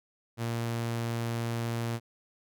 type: tone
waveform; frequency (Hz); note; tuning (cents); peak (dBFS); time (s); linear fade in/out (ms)
sawtooth; 116.54; A#2; 0; -26; 0.37-2; 50
effects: none